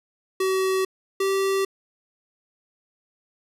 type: tone pair in turn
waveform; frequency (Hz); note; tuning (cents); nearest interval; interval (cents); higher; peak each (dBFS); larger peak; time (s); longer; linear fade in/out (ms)
square; 379.2 / 388.5; F#4 / G4; +43 / -16; unison; 41; second; -21; neither; 0.4-0.85 / 1.2-1.65; neither; 5
effects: resampled to 32000 Hz